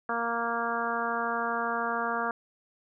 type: harmonic tone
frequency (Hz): 233.1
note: A#3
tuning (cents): 0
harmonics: 1 / 2 / 3 / 4 / 5 / 6 / 7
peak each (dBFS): -38 / -36 / -34 / -35 / -33 / -34 / -37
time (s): 0.09-2.31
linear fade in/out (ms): 2
effects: none